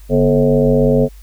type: tone with frequency modulation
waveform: sine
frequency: 340 Hz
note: F4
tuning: 46 cents flat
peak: -9 dBFS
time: 0.09-1.09 s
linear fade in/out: 50 ms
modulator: 96.2 Hz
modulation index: 2.5
effects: added 50 Hz sine -35 dBFS peak until 1.22 s + white hiss -50 dBFS RMS until 1.22 s